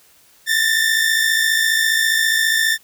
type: tone pair together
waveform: sawtooth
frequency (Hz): 1762 / 1816.8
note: A6 / A#6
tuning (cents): +2 / -45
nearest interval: minor second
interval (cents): 53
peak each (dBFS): -14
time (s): 0.46-2.78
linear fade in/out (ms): 50
effects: white hiss -52 dBFS RMS until 2.83 s